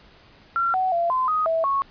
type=tone with pitch steps; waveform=sine; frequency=1367 / 749 / 684 / 1029 / 1250 / 653 / 1102 Hz; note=F6 / F#5 / F5 / C6 / D#6 / E5 / C#6; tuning=-37 / +21 / -36 / -29 / +8 / -17 / -11 cents; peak=-19 dBFS; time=0.56-1.82 s; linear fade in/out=0 ms; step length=180 ms; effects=pink hiss -52 dBFS RMS until 1.9 s + resampled to 11025 Hz